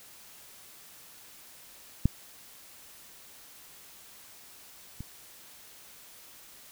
clicks, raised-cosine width 5 ms, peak -9 / -26 dBFS, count 2, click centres 2.056 / 5.006 s, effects white hiss -52 dBFS RMS until 6.71 s

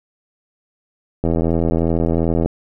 click train, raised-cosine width 2 ms, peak -5 dBFS, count 102, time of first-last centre 1.24-2.46 s, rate 82.8 Hz, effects none

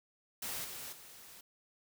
white noise with level steps, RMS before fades -40 / -45 / -54 dBFS, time 0.42-1.41 s, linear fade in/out 5 ms, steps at 0.64 / 0.92 s, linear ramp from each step 10 ms, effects none

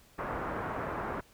white low-pass noise, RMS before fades -36 dBFS, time 0.18-1.21 s, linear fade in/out 10 ms, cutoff 1400 Hz, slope 24 dB/octave, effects pink hiss -61 dBFS RMS until 1.33 s

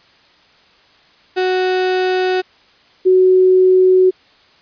35% pulse / sine tone pair in turn, 370 / 371.5 Hz, F#4 / F#4, 0 / +7 cents, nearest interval unison, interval 7 cents, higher second, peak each -12 / -7 dBFS, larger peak second, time 1.36-2.42 / 3.05-4.11 s, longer neither, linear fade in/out 20 ms, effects white hiss -50 dBFS RMS until 4.61 s + resampled to 11025 Hz

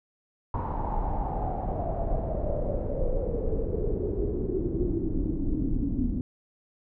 brown noise with low-pass filter sweep, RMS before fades -28 dBFS, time 0.54-6.21 s, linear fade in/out 2 ms, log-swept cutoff 960 to 250 Hz, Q 7.6, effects none

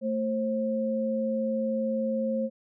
sine tone pair together, 223.3 / 533 Hz, A3 / C5, +26 / +32 cents, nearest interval octave + minor third, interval 1506 cents, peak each -28 dBFS, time 0.01-2.5 s, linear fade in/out 50 ms, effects none

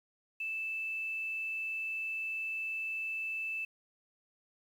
sine tone with quantisation, 2637 Hz, E7, in tune, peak -34 dBFS, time 0.4-3.65 s, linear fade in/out 5 ms, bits 10, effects none

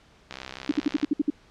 click train, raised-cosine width 0.2 ms, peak -18 dBFS, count 49, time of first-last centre 0.31-1.045 s, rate 65.3 Hz
sine tone bursts, 293.7 Hz, D4, in tune, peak -18 dBFS, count 8, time 0.69-1.302 s, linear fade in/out 5 ms, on 24 ms, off 60 ms
effects pink hiss -57 dBFS RMS until 1.5 s + low-pass 5000 Hz 12 dB/octave

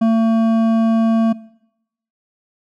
sine tone with hard clipping, 225 Hz, A3, 39 cents sharp, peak -13 dBFS, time 0.01-1.33 s, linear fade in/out 10 ms, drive 9 dB, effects noise-tail reverb RT60 0.8 s tail -21 dB re dry

